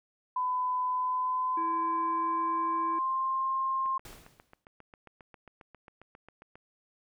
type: tone with pitch glide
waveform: sine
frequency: 1005 to 1060.5 Hz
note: B5 to C6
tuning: +30 to +23 cents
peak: -27 dBFS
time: 0.36-3.98 s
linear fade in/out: 5 ms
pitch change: +93 cents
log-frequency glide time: 0.84-3.53 s
type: harmonic tone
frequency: 329.6 Hz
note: E4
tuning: in tune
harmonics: 1 / 3 / 5 / 7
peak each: -37 / -47 / -51 / -54 dBFS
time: 1.57-2.99 s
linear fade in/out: 5 ms
type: click train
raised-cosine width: 0.5 ms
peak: -35 dBFS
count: 21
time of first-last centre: 3.86-6.555 s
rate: 7.42 Hz
type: noise with exponential decay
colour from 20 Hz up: pink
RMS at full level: -45 dBFS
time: 4.05-4.65 s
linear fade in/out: 2 ms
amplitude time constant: 130 ms
effects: none